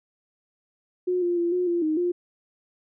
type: tone with pitch steps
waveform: sine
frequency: 362.3 / 349.9 / 343.3 / 360.4 / 344.9 / 311.4 / 352.9 Hz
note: F#4 / F4 / F4 / F#4 / F4 / D#4 / F4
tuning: -36 / +3 / -30 / -45 / -22 / +2 / +18 cents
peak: -21 dBFS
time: 1.07-2.12 s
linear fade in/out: 10 ms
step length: 150 ms
effects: none